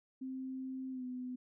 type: tone with pitch glide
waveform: sine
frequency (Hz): 261.6 to 251.7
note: C4 to B3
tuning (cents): 0 to +33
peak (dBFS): -39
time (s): 0.21-1.36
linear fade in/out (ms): 10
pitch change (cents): -67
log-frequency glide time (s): 0.91-1.04
effects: none